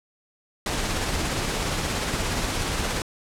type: noise with tremolo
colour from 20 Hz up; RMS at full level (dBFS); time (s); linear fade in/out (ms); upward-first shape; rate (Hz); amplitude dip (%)
pink; -25; 0.66-3.02; 2; sine; 17; 25
effects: low-pass 9000 Hz 12 dB/octave